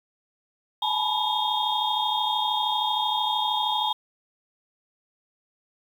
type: tone cluster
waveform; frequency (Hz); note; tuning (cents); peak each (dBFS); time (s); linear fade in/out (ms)
sine; 841 / 874 / 980 / 3265 / 3648; G#5 / A5 / B5 / G#7 / A#7; +22 / -12 / -14 / -30 / -38; -29; 0.82-3.93; 5
effects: 8-bit